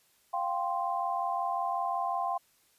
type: chord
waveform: sine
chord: F suspended second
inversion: none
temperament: equal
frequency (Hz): 698.5 / 784 / 1046.5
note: F5 / G5 / C6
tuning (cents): 0 / 0 / 0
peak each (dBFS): -33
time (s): 0.33-2.38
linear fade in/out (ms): 10
effects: white hiss -67 dBFS RMS until 2.78 s + resampled to 32000 Hz